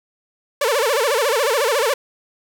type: tone with vibrato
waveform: sawtooth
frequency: 508 Hz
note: B4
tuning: 49 cents sharp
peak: -12 dBFS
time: 0.61-1.94 s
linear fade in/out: 5 ms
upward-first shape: sine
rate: 14 Hz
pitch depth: 260 cents each way
effects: none

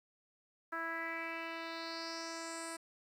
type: tone with low-pass filter sweep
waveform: 10% pulse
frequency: 329.6 Hz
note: E4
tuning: in tune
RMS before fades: -42 dBFS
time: 0.72-2.77 s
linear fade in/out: 10 ms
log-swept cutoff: 1500 to 9500 Hz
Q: 4.1
effects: 11-bit

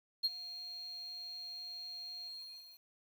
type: tone with ADSR envelope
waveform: sine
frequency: 4234 Hz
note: C8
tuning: 20 cents sharp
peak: -25 dBFS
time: 0.23-2.85 s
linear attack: 21 ms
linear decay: 32 ms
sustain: -18 dB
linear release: 580 ms
effects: tanh soft clip ceiling -27 dBFS + 10-bit

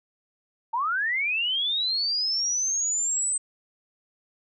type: linear sweep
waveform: sine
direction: up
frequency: 880 to 8220 Hz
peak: -23 dBFS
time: 0.73-3.38 s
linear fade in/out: 10 ms
effects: none

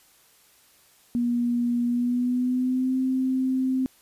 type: tone with pitch glide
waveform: sine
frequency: 240 to 260.2 Hz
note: B3 to C4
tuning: -49 to -9 cents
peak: -21 dBFS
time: 1.15-3.86 s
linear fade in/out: 0 ms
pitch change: +140 cents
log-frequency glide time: 1.86-2.97 s
effects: white hiss -58 dBFS RMS until 4.01 s + resampled to 32000 Hz

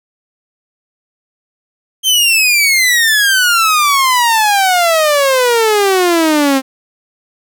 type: exponential sweep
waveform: sawtooth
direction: down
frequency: 3155 to 261.6 Hz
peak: -5 dBFS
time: 2.03-6.62 s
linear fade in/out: 50 ms
effects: none

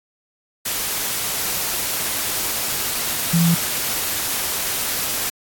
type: tone in noise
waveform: sine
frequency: 168.4 Hz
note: E3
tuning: 37 cents sharp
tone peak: -13 dBFS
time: 3.33-3.55 s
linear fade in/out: 10 ms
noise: white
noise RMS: -23 dBFS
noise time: 0.65-5.3 s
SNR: +7 dB
effects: AAC 64 kbps

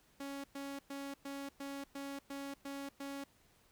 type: tone bursts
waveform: sawtooth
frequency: 278 Hz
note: C#4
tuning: 5 cents sharp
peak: -38 dBFS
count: 9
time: 0.2-3.24 s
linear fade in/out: 5 ms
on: 240 ms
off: 110 ms
effects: pink hiss -69 dBFS RMS until 3.71 s

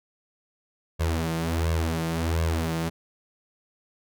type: tone with flanger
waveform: sawtooth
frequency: 81.9 Hz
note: E2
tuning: 11 cents flat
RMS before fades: -26 dBFS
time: 0.99-2.9 s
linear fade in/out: 20 ms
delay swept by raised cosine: 1.8 to 5.8 ms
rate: 1.4 Hz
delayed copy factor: +0.8
effects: none

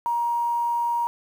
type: tone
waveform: sine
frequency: 945 Hz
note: A#5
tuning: 23 cents sharp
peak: -21 dBFS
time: 0.06-1.07 s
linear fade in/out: 0 ms
effects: 8-bit

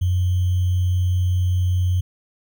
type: tone with sample-and-hold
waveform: sine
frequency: 90.5 Hz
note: F#2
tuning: 38 cents flat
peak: -16 dBFS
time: 0.01-2.01 s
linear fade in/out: 10 ms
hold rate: 3150 Hz
effects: none

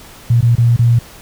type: tone with dropouts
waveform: sine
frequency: 118.2 Hz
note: A#2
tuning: 24 cents sharp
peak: -7 dBFS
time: 0.3-0.99 s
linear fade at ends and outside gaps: 5 ms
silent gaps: 0.409-0.426 / 0.554-0.581 / 0.764-0.791 s
effects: pink hiss -38 dBFS RMS until 1.21 s

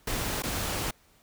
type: noise with dropouts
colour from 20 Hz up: pink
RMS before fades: -31 dBFS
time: 0.07-0.91 s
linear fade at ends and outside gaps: 5 ms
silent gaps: 0.423-0.434 s
effects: pink hiss -62 dBFS RMS until 1.22 s

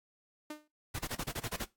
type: tone with exponential decay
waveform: sawtooth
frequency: 302.4 Hz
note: D#4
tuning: 49 cents flat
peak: -33 dBFS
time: 0.5-0.68 s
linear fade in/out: 5 ms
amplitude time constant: 38 ms
type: noise bursts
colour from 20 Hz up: pink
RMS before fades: -37 dBFS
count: 9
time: 0.94-1.648 s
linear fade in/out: 10 ms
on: 52 ms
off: 30 ms
effects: noise-tail reverb RT60 0.2 s tail -18 dB re dry + AAC 64 kbps

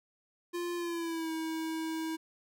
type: tone with pitch glide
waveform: square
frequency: 348.5 to 321.4 Hz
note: F4 to E4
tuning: -4 to -44 cents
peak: -34 dBFS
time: 0.53-2.17 s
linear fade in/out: 20 ms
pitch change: -140 cents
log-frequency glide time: 0.76-1.31 s
effects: none

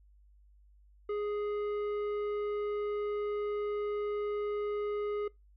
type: tone with tanh clipping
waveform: sine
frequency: 415.2 Hz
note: G#4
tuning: in tune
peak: -33 dBFS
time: 1.09-5.28 s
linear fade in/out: 5 ms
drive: 10 dB
effects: noise-tail reverb RT60 0.2 s tail -24 dB re dry + added 50 Hz sine -58 dBFS peak until 5.56 s

